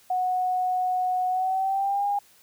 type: tone with pitch glide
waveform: sine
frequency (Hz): 735 to 810.8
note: F#5 to G#5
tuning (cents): -12 to -42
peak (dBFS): -22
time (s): 0.1-2.19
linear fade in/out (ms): 5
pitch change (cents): +170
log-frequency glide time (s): 1.29-2.06
effects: white hiss -57 dBFS RMS until 2.42 s